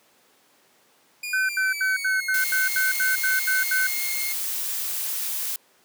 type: tone with pitch glide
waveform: sawtooth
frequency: 2433 to 2143 Hz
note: D#7 to C7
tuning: -39 to +41 cents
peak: -26 dBFS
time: 1.23-4.33 s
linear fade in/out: 5 ms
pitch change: -220 cents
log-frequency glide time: 1.36-2.31 s
type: tone bursts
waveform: sine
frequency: 1524 Hz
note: G6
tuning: 49 cents flat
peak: -20 dBFS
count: 11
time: 1.33-3.87 s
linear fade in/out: 5 ms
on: 160 ms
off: 78 ms
type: noise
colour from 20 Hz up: blue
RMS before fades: -28 dBFS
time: 2.34-5.56 s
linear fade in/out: 2 ms
effects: pink hiss -59 dBFS RMS until 5.84 s + high-pass 300 Hz 12 dB/octave